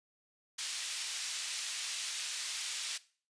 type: band-pass noise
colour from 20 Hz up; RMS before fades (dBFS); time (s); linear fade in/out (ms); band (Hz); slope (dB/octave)
pink; -39; 0.58-2.98; 10; 3100 to 8800; 12
effects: noise-tail reverb RT60 0.4 s tail -18 dB re dry + resampled to 22050 Hz